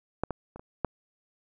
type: clicks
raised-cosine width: 1 ms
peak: -13 / -17 / -29 / -30 / -12 dBFS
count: 5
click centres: 0.236 / 0.307 / 0.56 / 0.595 / 0.847 s
effects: none